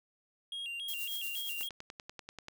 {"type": "tone with vibrato", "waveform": "triangle", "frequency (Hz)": 3014, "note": "F#7", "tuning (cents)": 31, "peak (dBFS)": -36, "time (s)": [0.52, 1.69], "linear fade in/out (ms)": 2, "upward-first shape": "square", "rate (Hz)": 3.6, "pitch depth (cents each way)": 140}
{"type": "noise with tremolo", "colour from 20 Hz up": "violet", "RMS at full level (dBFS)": -39, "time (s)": [0.88, 1.68], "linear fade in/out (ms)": 5, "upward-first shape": "sine", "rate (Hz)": 8.5, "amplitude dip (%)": 55}
{"type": "click train", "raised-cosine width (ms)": 0.2, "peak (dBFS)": -27, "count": 10, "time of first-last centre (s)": [1.61, 2.484], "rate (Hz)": 10.3}
{"effects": []}